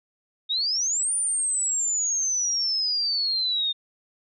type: exponential two-way sweep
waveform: sine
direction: up then down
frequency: 3644 to 9397 to 3644 Hz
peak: -22 dBFS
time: 0.49-3.73 s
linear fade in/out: 20 ms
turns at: 1.14 s
effects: none